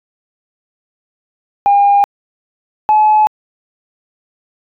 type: tone pair in turn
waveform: sine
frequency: 807 / 855 Hz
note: G#5 / A5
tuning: -50 / -50 cents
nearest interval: minor second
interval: 100 cents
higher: second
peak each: -5 dBFS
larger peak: neither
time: 1.66-2.04 / 2.89-3.27 s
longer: neither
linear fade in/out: 0 ms
effects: tanh soft clip ceiling -3 dBFS